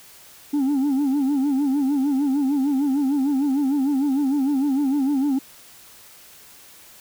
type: tone with vibrato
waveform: sine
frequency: 277.2 Hz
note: C#4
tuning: in tune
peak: -15 dBFS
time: 0.53-5.39 s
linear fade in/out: 10 ms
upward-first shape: sine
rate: 6.6 Hz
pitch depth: 110 cents each way
effects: tanh soft clip ceiling -17 dBFS + white hiss -47 dBFS RMS until 7 s